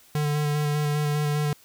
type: tone with vibrato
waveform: square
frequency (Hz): 148.4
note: D3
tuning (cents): +18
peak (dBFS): -23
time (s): 0.15-1.53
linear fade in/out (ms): 2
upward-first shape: square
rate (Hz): 5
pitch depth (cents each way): 14
effects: white hiss -55 dBFS RMS until 1.64 s